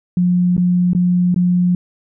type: tone with dropouts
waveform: sine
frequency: 178.4 Hz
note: F3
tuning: 37 cents sharp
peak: -11 dBFS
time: 0.17-1.75 s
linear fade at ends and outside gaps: 2 ms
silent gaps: 0.567-0.578 / 0.933-0.949 / 1.344-1.361 s
effects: none